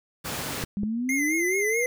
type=high-pass noise; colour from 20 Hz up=pink; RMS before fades=-32 dBFS; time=0.24-0.65 s; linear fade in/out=20 ms; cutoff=100 Hz; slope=12 dB/octave
type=clicks; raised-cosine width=3 ms; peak=-19 dBFS; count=2; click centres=0.638 / 0.834 s
type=exponential sweep; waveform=sine; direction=up; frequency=197.7 to 501 Hz; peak=-25 dBFS; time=0.77-1.86 s; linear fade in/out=0 ms
type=tone with vibrato; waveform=square; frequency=2082 Hz; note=C7; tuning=9 cents flat; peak=-25 dBFS; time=1.09-1.86 s; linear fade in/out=2 ms; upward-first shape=triangle; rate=4.7 Hz; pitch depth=78 cents each way
effects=none